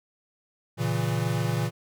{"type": "chord", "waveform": "square", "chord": "A# diminished", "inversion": "none", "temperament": "equal", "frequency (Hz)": [116.54, 138.59, 164.81], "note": ["A#2", "C#3", "E3"], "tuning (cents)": [0, 0, 0], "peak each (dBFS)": [-28, -31, -30], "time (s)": [0.77, 1.71], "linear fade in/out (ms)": 50, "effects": []}